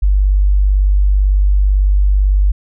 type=tone; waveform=sine; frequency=49 Hz; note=G1; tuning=in tune; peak=-8 dBFS; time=0.02-2.52 s; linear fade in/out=10 ms; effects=none